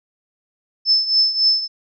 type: tone with tremolo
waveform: sine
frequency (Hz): 5260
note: E8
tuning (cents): -5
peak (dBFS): -10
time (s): 0.85-1.68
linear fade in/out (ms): 50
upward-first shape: triangle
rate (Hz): 3.6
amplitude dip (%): 80
effects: none